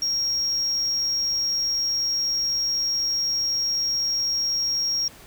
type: tone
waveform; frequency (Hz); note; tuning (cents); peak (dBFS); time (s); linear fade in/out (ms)
sine; 5588; F8; 0; -19; 0.02-5.08; 2
effects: tanh soft clip ceiling -20 dBFS + pink hiss -47 dBFS RMS until 5.26 s